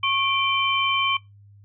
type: tone cluster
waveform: sine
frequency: 1094 / 2357 / 3081 Hz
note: C#6 / D7 / G7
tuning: -23 / +6 / -31 cents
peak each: -24 dBFS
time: 0.03-1.17 s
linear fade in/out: 5 ms
effects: noise-tail reverb RT60 0.2 s tail -22 dB re dry + added 101 Hz sine -47 dBFS peak until 1.64 s